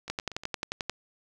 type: two click trains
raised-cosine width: 0.2 ms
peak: -13 / -24 dBFS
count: 10 / 4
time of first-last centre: 0.1-0.896 / 0.08-0.435 s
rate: 11.3 / 8.44 Hz
effects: none